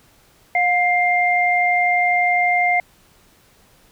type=tone pair together; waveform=sine; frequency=713.8 / 2104 Hz; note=F5 / C7; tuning=+38 / +9 cents; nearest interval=octave + perfect fifth; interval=1871 cents; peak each=-17 dBFS; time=0.55-2.8 s; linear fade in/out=2 ms; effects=pink hiss -54 dBFS RMS until 3.91 s